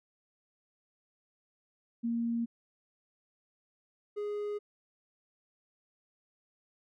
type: tone pair in turn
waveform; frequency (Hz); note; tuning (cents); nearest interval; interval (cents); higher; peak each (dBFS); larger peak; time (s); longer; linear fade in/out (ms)
sine / triangle; 233.1 / 414.6; A#3 / G#4; 0 / -3; minor seventh; 997; second; -29 / -31; first; 2.03-2.46 / 4.16-4.59; neither; 20
effects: none